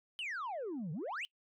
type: exponential two-way sweep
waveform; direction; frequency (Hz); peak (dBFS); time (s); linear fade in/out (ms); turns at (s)
sine; down then up; 3136 to 142.7 to 3136; -35; 0.19-1.25; 0; 0.92
effects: noise-tail reverb RT60 0.1 s tail -24 dB re dry + tanh soft clip ceiling -36 dBFS